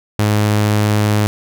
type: tone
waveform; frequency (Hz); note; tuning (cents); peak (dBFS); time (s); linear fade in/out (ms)
sawtooth; 105.1; G#2; +21; -8; 0.19-1.27; 0
effects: none